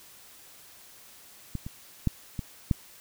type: clicks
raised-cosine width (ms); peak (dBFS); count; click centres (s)
5; -19 / -24 / -11 / -19 / -10; 5; 1.553 / 1.665 / 2.073 / 2.392 / 2.712
effects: white hiss -52 dBFS RMS until 3 s